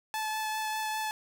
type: tone with vibrato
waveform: sawtooth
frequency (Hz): 867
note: A5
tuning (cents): -26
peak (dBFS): -27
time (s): 0.14-1.11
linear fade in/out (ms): 0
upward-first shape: triangle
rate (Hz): 5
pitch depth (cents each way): 12
effects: none